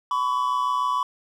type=tone pair together; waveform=triangle; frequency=1003 / 1129.7 Hz; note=B5 / C#6; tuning=+26 / +32 cents; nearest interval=major second; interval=206 cents; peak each=-22 dBFS; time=0.11-1.03 s; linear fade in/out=2 ms; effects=none